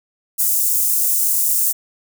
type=high-pass noise; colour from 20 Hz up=white; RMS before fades=-17 dBFS; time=0.38-1.73 s; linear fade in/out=20 ms; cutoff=7400 Hz; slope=24 dB/octave; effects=none